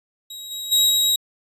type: tone with level steps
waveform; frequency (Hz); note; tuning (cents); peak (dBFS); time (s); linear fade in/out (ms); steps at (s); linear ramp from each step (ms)
sawtooth; 3823; A#7; +43; -30 / -25 / -11 / -13; 0.3-1.16; 5; 0.5 / 0.71 / 0.89; 20
effects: resampled to 32000 Hz